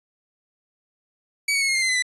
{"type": "tone with pitch steps", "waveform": "sawtooth", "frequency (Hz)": [2273, 2230, 2188, 2147, 2106, 2066, 2027, 1989.1], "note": ["C#7", "C#7", "C#7", "C7", "C7", "C7", "B6", "B6"], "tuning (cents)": [43, 10, -23, 44, 11, -22, 45, 12], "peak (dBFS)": -16, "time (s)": [1.48, 2.024], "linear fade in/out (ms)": 5, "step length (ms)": 68, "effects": ["resampled to 24000 Hz"]}